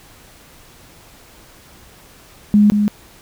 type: tone with echo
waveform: sine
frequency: 207.7 Hz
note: G#3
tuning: in tune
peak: -7 dBFS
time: 2.54-2.7 s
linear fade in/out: 0 ms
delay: 180 ms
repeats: 1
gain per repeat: -5 dB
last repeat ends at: 2.88 s
effects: pink hiss -45 dBFS RMS until 3.21 s